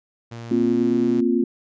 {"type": "tone with pitch glide", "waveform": "sawtooth", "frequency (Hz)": [116.54, 125.63], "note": ["A#2", "B2"], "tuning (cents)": [0, 30], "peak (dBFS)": -29, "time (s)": [0.31, 1.21], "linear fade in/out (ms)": 10, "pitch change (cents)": 130, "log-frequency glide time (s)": [0.64, 0.99]}
{"type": "chord", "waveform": "sine", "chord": "Bb suspended second", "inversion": "none", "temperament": "just", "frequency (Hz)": [233.1, 262.2, 349.6], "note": ["Bb3", "C4", "F4"], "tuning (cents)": [0, 4, 2], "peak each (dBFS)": -21, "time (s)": [0.51, 1.44], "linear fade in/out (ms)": 5}
{"effects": ["resampled to 16000 Hz"]}